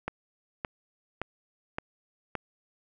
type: click train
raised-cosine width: 0.5 ms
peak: -16 dBFS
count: 5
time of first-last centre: 0.08-2.353 s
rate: 1.76 Hz
effects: none